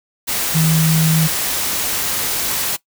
sine tone in noise, 160 Hz, D#3, 49 cents sharp, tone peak -12 dBFS, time 0.54-1.28 s, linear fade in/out 20 ms, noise white, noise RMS -20 dBFS, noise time 0.27-2.77 s, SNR +5 dB, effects noise-tail reverb RT60 0.1 s tail -19 dB re dry

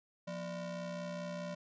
square ring-modulated tone, 207.7 Hz, G#3, in tune, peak -37 dBFS, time 0.27-1.55 s, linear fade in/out 10 ms, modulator 383 Hz, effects resampled to 16000 Hz

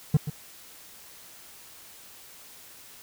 triangle tone with echo, 150 Hz, D3, 37 cents sharp, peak -13 dBFS, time 0.14-0.17 s, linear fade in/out 5 ms, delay 130 ms, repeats 1, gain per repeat -12 dB, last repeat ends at 0.3 s, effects white hiss -49 dBFS RMS until 3.02 s

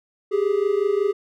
triangle tone pair together, 392 / 417.4 Hz, G4 / G#4, 0 / +9 cents, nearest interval minor second, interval 109 cents, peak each -19 dBFS, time 0.31-1.13 s, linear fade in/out 20 ms, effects none

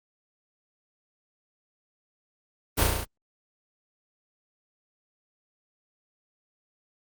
pink noise with echo, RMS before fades -23 dBFS, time 2.77-2.85 s, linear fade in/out 20 ms, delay 34 ms, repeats 6, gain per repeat -2 dB, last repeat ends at 3.054 s, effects Opus 32 kbps

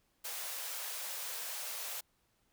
white high-pass noise, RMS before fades -41 dBFS, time 0.24-2.01 s, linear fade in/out 10 ms, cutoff 450 Hz, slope 96 dB/octave, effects pink hiss -75 dBFS RMS until 2.52 s

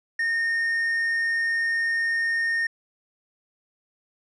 triangle tone, 1836 Hz, A#6, 27 cents flat, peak -20 dBFS, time 0.19-2.67 s, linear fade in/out 5 ms, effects resampled to 22050 Hz

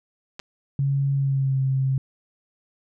clicks, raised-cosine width 0.2 ms, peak -19 dBFS, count 2, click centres 0.394 / 0.399 s
sine tone with pitch glide, 138.59 to 133.41 Hz, C#3 to C3, 0 to +34 cents, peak -19 dBFS, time 0.79-1.98 s, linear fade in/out 2 ms, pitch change -66 cents, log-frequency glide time 1.14-1.59 s
effects none

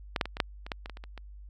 clicks, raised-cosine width 0.3 ms, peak -12 / -9 / -20 / -22 / -7 / -25 / -15 / -24 / -25 / -29 / -29 / -27 dBFS, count 12, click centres 0.162 / 0.212 / 0.256 / 0.369 / 0.402 / 0.665 / 0.718 / 0.859 / 0.897 / 0.971 / 1.039 / 1.177 s, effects added 50 Hz sine -44 dBFS peak until 1.49 s

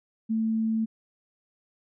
sine tone, 222.3 Hz, A3, 18 cents sharp, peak -23 dBFS, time 0.29-0.86 s, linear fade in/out 20 ms, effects none

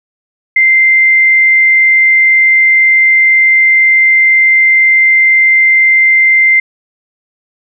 sine tone, 2086 Hz, C7, 6 cents flat, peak -4 dBFS, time 0.56-6.6 s, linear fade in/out 5 ms, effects none

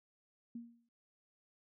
sine tone with exponential decay, 234.8 Hz, A#3, 13 cents sharp, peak -40 dBFS, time 0.55-0.89 s, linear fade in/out 5 ms, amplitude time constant 72 ms, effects none

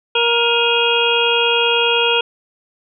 harmonic tone with a mistuned harmonic, 470 Hz, A#4, 14 cents sharp, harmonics 1 / 2 / 3 / 5 / 6 / 7, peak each -18 / -21 / -23 / -20 / -20 / -19 dBFS, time 0.15-2.21 s, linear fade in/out 5 ms, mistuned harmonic 5, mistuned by +110 cents, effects none

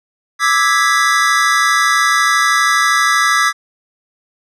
square chord, E dominant seventh, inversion third, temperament equal with one note detuned, 1174.7 / 1307.1 / 1661.2 / 1975.5 Hz, D6 / E6 / G#6 / B6, 0 / -15 / 0 / 0 cents, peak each -17 dBFS, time 0.39-3.53 s, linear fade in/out 50 ms, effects low-pass 9000 Hz 12 dB/octave

